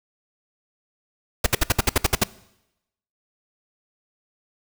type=noise bursts; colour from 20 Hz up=pink; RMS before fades=-17 dBFS; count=10; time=1.44-2.238 s; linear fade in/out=5 ms; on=24 ms; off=62 ms; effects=noise-tail reverb RT60 0.9 s tail -21 dB re dry